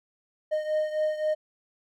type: beating tone pair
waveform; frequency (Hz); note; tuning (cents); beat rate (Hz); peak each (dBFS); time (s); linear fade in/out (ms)
triangle; 615 / 618.8; D#5 / D#5; -20 / -10; 3.8; -24 / -29; 0.51-1.35; 20
effects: none